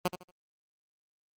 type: tone with echo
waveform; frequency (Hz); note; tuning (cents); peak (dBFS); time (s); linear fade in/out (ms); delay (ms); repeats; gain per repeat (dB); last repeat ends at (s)
10% pulse; 180.6; F#3; -42; -17; 0.05-0.08; 5; 77; 3; -11; 0.311
effects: Opus 32 kbps